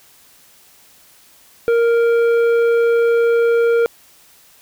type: tone with tanh clipping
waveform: triangle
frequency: 466.2 Hz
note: A#4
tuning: in tune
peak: -13 dBFS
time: 1.68-3.86 s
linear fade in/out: 0 ms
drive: 13 dB
effects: white hiss -49 dBFS RMS until 4.61 s